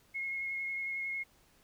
sine tone with vibrato, 2162 Hz, C#7, 44 cents flat, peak -34 dBFS, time 0.14-1.24 s, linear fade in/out 20 ms, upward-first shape sine, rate 11 Hz, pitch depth 13 cents each way, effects pink hiss -66 dBFS RMS until 1.63 s

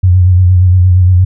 sine tone with vibrato, 90.9 Hz, F#2, 30 cents flat, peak -3 dBFS, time 0.03-1.25 s, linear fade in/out 10 ms, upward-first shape sine, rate 8.6 Hz, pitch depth 48 cents each way, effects none

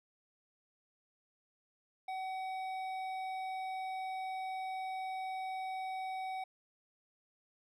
sine tone with hard clipping, 756 Hz, F#5, 37 cents sharp, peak -39 dBFS, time 2.08-6.44 s, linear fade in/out 5 ms, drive 9 dB, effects none

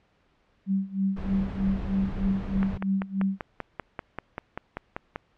sine tone with tremolo, 193.8 Hz, G3, 20 cents flat, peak -21 dBFS, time 0.66-3.39 s, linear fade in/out 50 ms, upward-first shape sine, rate 3.2 Hz, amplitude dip 90%
brown noise, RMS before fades -33 dBFS, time 1.16-2.78 s, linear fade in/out 10 ms
click train, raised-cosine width 0.5 ms, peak -16 dBFS, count 14, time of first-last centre 2.63-5.159 s, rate 5.14 Hz
effects pink hiss -66 dBFS RMS until 5.37 s + low-pass 3000 Hz 12 dB/octave

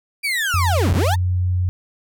35% pulse linear two-way sweep, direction down then up, 2379 to 36.71 to 953 Hz, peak -17 dBFS, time 0.23-1.16 s, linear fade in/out 20 ms, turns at 0.93 s
sine tone with pitch glide, 88.7 to 90.56 Hz, F2 to F#2, +27 to -37 cents, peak -16 dBFS, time 0.54-1.69 s, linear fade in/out 0 ms, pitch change +36 cents, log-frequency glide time 0.75-0.93 s
effects none

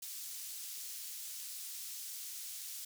pink high-pass noise, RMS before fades -45 dBFS, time 0.02-2.85 s, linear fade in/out 5 ms, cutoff 5500 Hz, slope 12 dB/octave, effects none

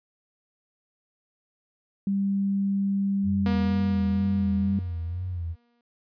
sine tone, 197.4 Hz, G3, 12 cents sharp, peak -22 dBFS, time 2.07-4.79 s, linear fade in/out 2 ms
sine tone with vibrato, 87.31 Hz, F2, in tune, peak -28 dBFS, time 3.23-5.56 s, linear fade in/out 50 ms, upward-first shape sine, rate 2.1 Hz, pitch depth 88 cents each way
sawtooth tone with exponential decay, 237.9 Hz, A#3, 35 cents sharp, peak -23 dBFS, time 3.46-5.81 s, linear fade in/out 2 ms, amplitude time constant 510 ms
effects resampled to 11025 Hz

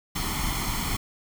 pink noise with comb filter, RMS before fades -28 dBFS, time 0.15-0.97 s, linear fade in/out 10 ms, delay 0.93 ms, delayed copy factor +0.7, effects none

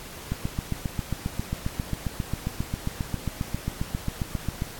click train, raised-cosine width 5 ms, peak -14 dBFS, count 33, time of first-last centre 0.32-4.621 s, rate 7.44 Hz, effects pink hiss -41 dBFS RMS until 4.79 s + AAC 64 kbps

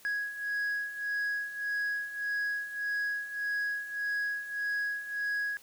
sine beating tone pair, 1661.2 / 1662.9 Hz, G#6 / G#6, 0 / +2 cents, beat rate 1.7 Hz, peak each -34 / -30 dBFS, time 0.05-5.57 s, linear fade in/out 0 ms, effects tanh soft clip ceiling -28 dBFS + white hiss -57 dBFS RMS until 5.62 s

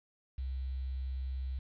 sine tone with quantisation, 65.41 Hz, C2, in tune, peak -34 dBFS, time 0.38-1.59 s, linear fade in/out 5 ms, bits 10, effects resampled to 11025 Hz

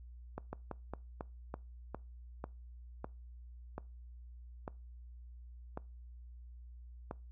slowing click train, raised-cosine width 1 ms, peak -26 dBFS, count 13, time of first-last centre 0.38-7.111 s, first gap 150 ms, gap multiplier 1.22, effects noise-tail reverb RT60 0.3 s tail -23 dB re dry + added 60 Hz sine -49 dBFS peak until 7.31 s

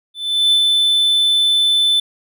triangle tone with ADSR envelope, 3520 Hz, A7, in tune, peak -8 dBFS, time 0.14-2 s, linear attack 380 ms, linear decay 79 ms, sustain -2 dB, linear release 5 ms, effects none

